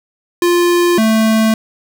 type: tone pair in turn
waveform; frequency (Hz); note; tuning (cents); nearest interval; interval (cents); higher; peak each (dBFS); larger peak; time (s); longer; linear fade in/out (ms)
square; 349.2 / 220.7; F4 / A3; 0 / +5; minor sixth; 795; first; -10; neither; 0.42-0.98 / 0.98-1.54; neither; 2
effects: none